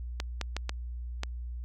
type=clicks; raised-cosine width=0.2 ms; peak=-15 dBFS; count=5; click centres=0.201 / 0.413 / 0.566 / 0.694 / 1.234 s; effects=added 60 Hz sine -35 dBFS peak until 1.64 s